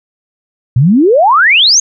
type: exponential sweep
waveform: sine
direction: up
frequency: 113.7 to 6760 Hz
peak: -4 dBFS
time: 0.76-1.8 s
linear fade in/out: 5 ms
effects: none